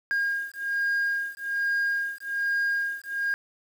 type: beating tone pair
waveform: sine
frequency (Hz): 1620 / 1621.2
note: G#6 / G#6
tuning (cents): -43 / -42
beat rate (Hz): 1.2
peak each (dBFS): -26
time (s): 0.11-3.34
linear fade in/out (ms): 0
effects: tanh soft clip ceiling -21 dBFS + 8-bit